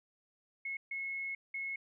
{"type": "tone bursts at uneven times", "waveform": "sine", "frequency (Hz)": 2179, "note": "C#7", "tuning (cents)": -30, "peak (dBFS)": -36, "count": 3, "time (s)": [[0.65, 0.77], [0.91, 1.35], [1.54, 1.76]], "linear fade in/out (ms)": 5, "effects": []}